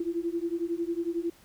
sine beating tone pair, 333.8 / 344.8 Hz, E4 / F4, +22 / -22 cents, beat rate 11 Hz, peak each -31 dBFS, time 0-1.3 s, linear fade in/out 5 ms, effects pink hiss -58 dBFS RMS until 1.44 s

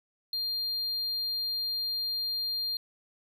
triangle tone, 4200 Hz, C8, 6 cents sharp, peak -28 dBFS, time 0.33-2.77 s, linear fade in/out 2 ms, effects none

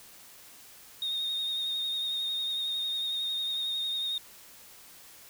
triangle tone with vibrato, 3700 Hz, A#7, 14 cents flat, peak -27 dBFS, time 1.02-4.18 s, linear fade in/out 2 ms, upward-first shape sine, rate 11 Hz, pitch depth 26 cents each way, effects tanh soft clip ceiling -25 dBFS + white hiss -52 dBFS RMS until 5.29 s

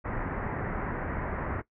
pink low-pass noise, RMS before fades -33 dBFS, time 0.04-1.62 s, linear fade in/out 20 ms, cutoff 2000 Hz, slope 48 dB/octave, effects noise-tail reverb RT60 0.1 s tail -17 dB re dry

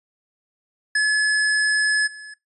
square tone with level steps, 1709 Hz, G#6, 49 cents sharp, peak -17 / -36 dBFS, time 0.95-2.34 s, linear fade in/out 5 ms, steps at 2.06 s, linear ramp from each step 20 ms, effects noise-tail reverb RT60 0.2 s tail -24 dB re dry + resampled to 24000 Hz

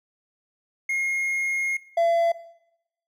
triangle tone pair in turn, 2146 / 675.9 Hz, C7 / E5, +43 / +43 cents, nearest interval octave + minor sixth, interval 2000 cents, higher first, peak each -21 / -16 dBFS, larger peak second, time 0.89-1.77 / 1.97-2.32 s, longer first, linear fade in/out 5 ms, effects noise-tail reverb RT60 0.8 s tail -17 dB re dry

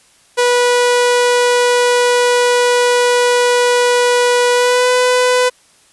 sawtooth tone with pitch glide, 488.9 to 499.7 Hz, B4 to B4, -18 to +20 cents, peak -6 dBFS, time 0.37-5.5 s, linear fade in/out 20 ms, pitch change +38 cents, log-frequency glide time 4.53-4.89 s, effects white hiss -50 dBFS RMS until 5.92 s + resampled to 24000 Hz

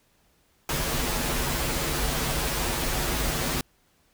pink noise with comb filter, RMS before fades -27 dBFS, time 0.69-3.61 s, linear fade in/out 2 ms, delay 10 ms, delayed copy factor -0.85, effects pink hiss -65 dBFS RMS until 4.13 s

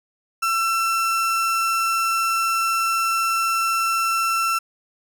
35% pulse tone, 1342 Hz, E6, 31 cents sharp, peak -17 dBFS, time 0.42-4.59 s, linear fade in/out 10 ms, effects none

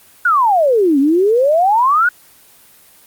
sine exponential two-way sweep, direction down then up, 1501 to 266 to 1501 Hz, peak -9 dBFS, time 0.25-2.09 s, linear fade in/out 5 ms, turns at 0.99 s, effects white hiss -46 dBFS RMS until 3.06 s + Opus 24 kbps

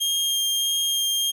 sawtooth tone with vibrato, 3218 Hz, G7, 45 cents sharp, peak -18 dBFS, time 0-1.32 s, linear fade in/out 20 ms, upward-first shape sine, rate 1.6 Hz, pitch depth 8 cents each way, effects none

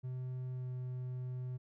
triangle tone with pitch glide, 127.6 to 126.5 Hz, C3 to B2, -43 to +42 cents, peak -36 dBFS, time 0.03-1.58 s, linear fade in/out 20 ms, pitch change -15 cents, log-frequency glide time 0.52-0.68 s, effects none

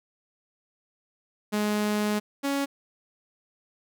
sawtooth tone pair in turn, 209.7 / 278.9 Hz, G#3 / C#4, +17 / +11 cents, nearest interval perfect fourth, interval 494 cents, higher second, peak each -20 / -21 dBFS, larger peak first, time 1.52-2.2 / 2.43-2.66 s, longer first, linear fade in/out 20 ms, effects none

